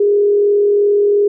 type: tone with frequency modulation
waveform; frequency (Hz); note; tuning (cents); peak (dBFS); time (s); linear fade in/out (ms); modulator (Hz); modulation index
sine; 409.4; G#4; -25; -9; 0-1.28; 5; 42.8; 0.26
effects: none